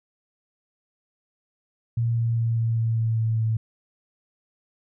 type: tone with pitch steps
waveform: sine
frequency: 116.54 / 115.8 / 115.07 / 114.34 / 113.62 / 112.9 / 112.18 / 111.47 Hz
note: A#2 / A#2 / A#2 / A#2 / A#2 / A2 / A2 / A2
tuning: 0 / -11 / -22 / -33 / -44 / +45 / +34 / +23 cents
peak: -20 dBFS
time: 1.97-3.57 s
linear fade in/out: 5 ms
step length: 200 ms
effects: none